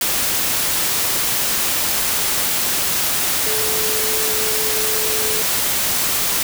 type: tone in noise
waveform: sine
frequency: 433.9 Hz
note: A4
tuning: 24 cents flat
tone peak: -26 dBFS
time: 3.46-5.42 s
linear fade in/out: 2 ms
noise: white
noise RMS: -19 dBFS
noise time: 0.01-6.43 s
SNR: -10 dB
effects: none